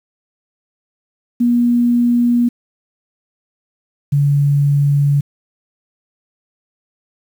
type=tone pair in turn; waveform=sine; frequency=240.1 / 142.76 Hz; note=B3 / D3; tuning=-49 / -49 cents; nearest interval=major sixth; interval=900 cents; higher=first; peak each=-10 dBFS; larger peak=neither; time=1.4-2.49 / 4.12-5.21 s; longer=neither; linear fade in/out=10 ms; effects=7-bit